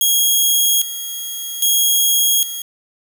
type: tone with tremolo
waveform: 10% pulse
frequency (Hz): 3287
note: G#7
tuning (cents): -19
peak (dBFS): -4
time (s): 0.01-2.62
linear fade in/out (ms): 2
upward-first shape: square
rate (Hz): 0.62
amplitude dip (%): 75
effects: 7-bit